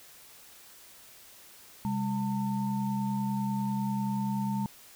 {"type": "tone cluster", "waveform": "sine", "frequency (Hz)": [132.7, 202.9, 901], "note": ["C3", "G#3", "A5"], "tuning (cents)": [25, -40, 41], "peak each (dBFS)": [-35, -29, -36], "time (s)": [1.85, 4.66], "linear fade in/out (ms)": 0, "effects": ["white hiss -53 dBFS RMS until 4.95 s"]}